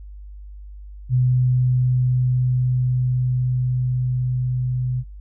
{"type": "tone with level ramp", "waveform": "sine", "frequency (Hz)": 126.2, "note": "B2", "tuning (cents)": 38, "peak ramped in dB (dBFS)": [-14, -20], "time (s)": [1.09, 5.04], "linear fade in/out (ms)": 50, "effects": ["noise-tail reverb RT60 0.2 s tail -23 dB re dry", "added 50 Hz sine -35 dBFS peak until 5.2 s"]}